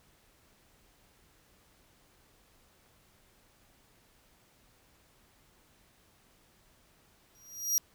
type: tone with exponential growth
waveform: sawtooth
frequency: 5720 Hz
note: F8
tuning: 41 cents sharp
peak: -20 dBFS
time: 7.35-7.78 s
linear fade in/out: 0 ms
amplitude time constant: 92 ms
effects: pink hiss -65 dBFS RMS until 7.94 s